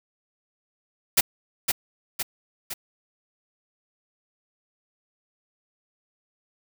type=noise with echo; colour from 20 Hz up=white; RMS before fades=-17 dBFS; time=1.17-1.21 s; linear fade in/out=10 ms; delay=510 ms; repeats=3; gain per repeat=-5 dB; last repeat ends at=2.74 s; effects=none